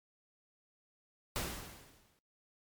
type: noise with exponential decay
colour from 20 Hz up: pink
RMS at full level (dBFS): -35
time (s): 1.36-2.19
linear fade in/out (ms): 0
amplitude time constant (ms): 180
effects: noise-tail reverb RT60 0.4 s tail -26 dB re dry + MP3 96 kbps